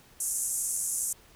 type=band-pass noise; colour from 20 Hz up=white; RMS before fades=-31 dBFS; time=0.2-1.13 s; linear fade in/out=5 ms; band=6600 to 11000 Hz; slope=48 dB/octave; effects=pink hiss -57 dBFS RMS until 1.35 s